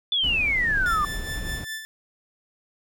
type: exponential sweep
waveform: sine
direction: down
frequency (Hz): 3520 to 1160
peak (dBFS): -20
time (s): 0.12-1.05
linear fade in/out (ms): 2
type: noise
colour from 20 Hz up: brown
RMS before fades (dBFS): -32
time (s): 0.23-1.65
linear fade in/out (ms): 10
type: tone with tremolo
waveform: sawtooth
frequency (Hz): 1760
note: A6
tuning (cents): 0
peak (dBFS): -26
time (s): 0.86-1.85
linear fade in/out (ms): 0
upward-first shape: sine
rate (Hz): 4.9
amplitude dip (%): 60
effects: none